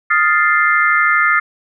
sine chord, F dominant seventh, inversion third, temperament equal, 1244.5 / 1396.9 / 1760 / 2093 Hz, Eb6 / F6 / A6 / C7, 0 / 0 / 0 / 0 cents, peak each -16 dBFS, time 0.1-1.4 s, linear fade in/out 10 ms, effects none

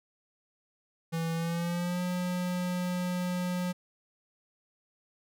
square tone with pitch glide, 164.81 to 179.73 Hz, E3 to F3, 0 to +50 cents, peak -30 dBFS, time 1.12-3.73 s, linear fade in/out 20 ms, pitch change +150 cents, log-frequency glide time 1.34-2.02 s, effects none

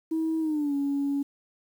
sine tone with pitch glide, 321.2 to 281.2 Hz, E4 to C#4, -45 to +25 cents, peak -23 dBFS, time 0.11-1.23 s, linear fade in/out 10 ms, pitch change -230 cents, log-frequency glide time 0.4-0.74 s, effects tanh soft clip ceiling -21 dBFS + 9-bit

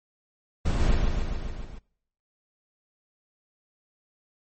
brown noise with echo, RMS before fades -23 dBFS, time 0.65-0.95 s, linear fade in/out 10 ms, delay 140 ms, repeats 6, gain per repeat -3 dB, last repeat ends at 1.79 s, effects noise-tail reverb RT60 0.7 s tail -25 dB re dry + MP3 32 kbps

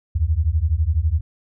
sine beating tone pair, 73.42 / 85.42 Hz, D2 / F2, 0 / -38 cents, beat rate 12 Hz, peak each -19 dBFS, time 0.15-1.21 s, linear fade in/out 10 ms, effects none

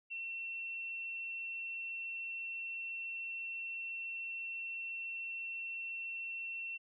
sine tone, 2707 Hz, E7, 45 cents sharp, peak -39 dBFS, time 0.1-6.78 s, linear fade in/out 20 ms, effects none

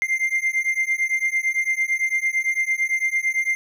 triangle beating tone pair, 2093 / 2101.9 Hz, C7 / C7, 0 / +7 cents, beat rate 8.9 Hz, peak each -21 dBFS, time 0.02-3.55 s, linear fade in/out 0 ms, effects none

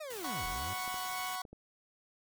40% pulse linear two-way sweep, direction down then up, 642 to 34 to 101.6 Hz, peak -40 dBFS, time 0-0.74 s, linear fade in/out 10 ms, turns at 0.46 s
white noise, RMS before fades -46 dBFS, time 0.1-1.36 s, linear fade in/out 5 ms
sawtooth chord, F# suspended fourth, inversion none, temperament equal, 740 / 987.8 / 1108.7 Hz, F#5 / B5 / C#6, 0 / 0 / 0 cents, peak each -36 / -41 / -36 dBFS, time 0.24-1.42 s, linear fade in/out 5 ms
clicks, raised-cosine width 2 ms, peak -36 dBFS, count 4, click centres 0.878 / 0.943 / 1.452 / 1.53 s
effects none

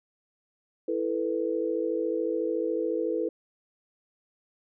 sine chord, E suspended fourth, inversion none, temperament equal, 329.6 / 440 / 493.9 Hz, E4 / A4 / B4, 0 / 0 / 0 cents, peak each -30 dBFS, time 0.88-3.29 s, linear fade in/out 5 ms, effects none

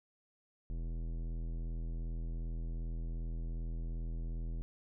sine tone with tanh clipping, 41.31 Hz, E1, 4 cents sharp, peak -38 dBFS, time 0.7-4.62 s, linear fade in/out 0 ms, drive 16 dB, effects none

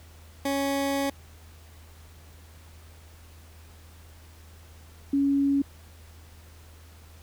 20% pulse / sine tone pair in turn, 277.2 / 279 Hz, C#4 / C#4, 0 / +11 cents, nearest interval unison, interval 11 cents, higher second, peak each -20 dBFS, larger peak neither, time 0.45-1.1 / 5.13-5.62 s, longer first, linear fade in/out 5 ms, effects added 80 Hz sine -48 dBFS peak until 7.22 s + pink hiss -55 dBFS RMS until 7.22 s

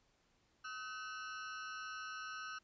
40% pulse ring-modulated tone, 1396.9 Hz, F6, in tune, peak -40 dBFS, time 0.64-2.59 s, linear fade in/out 10 ms, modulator 121 Hz, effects pink hiss -75 dBFS RMS until 2.63 s + resampled to 16000 Hz

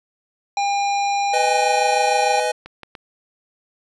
harmonic tone, 804 Hz, G5, 44 cents sharp, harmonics 1 / 3 / 5 / 7 / 9, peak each -18 / -28 / -32 / -35 / -37 dBFS, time 0.57-2.4 s, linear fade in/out 2 ms
square chord, G# minor, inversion first, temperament just, 498.4 / 623 / 830.6 Hz, B4 / D#5 / G#5, +16 / +2 / 0 cents, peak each -24 dBFS, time 1.33-2.52 s, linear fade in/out 10 ms
clicks, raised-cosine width 0.3 ms, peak -20 dBFS, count 3, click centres 2.66 / 2.833 / 2.952 s
effects resampled to 24000 Hz

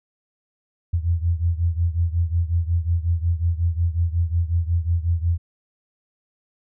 sine beating tone pair, 83.2 / 88.7 Hz, E2 / F2, +17 / +27 cents, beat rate 5.5 Hz, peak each -20 / -23 dBFS, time 0.93-5.38 s, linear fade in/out 10 ms, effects none

